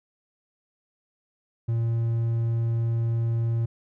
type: tone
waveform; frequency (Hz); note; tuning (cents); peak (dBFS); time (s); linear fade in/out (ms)
triangle; 115.4; A#2; -17; -20; 1.68-3.66; 10
effects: none